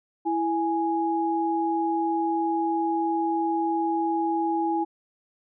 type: tone pair together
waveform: sine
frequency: 330.8 / 830.6 Hz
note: E4 / G#5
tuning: +6 / 0 cents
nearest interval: octave + major third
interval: 1594 cents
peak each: -25 dBFS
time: 0.25-4.85 s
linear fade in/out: 20 ms
effects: none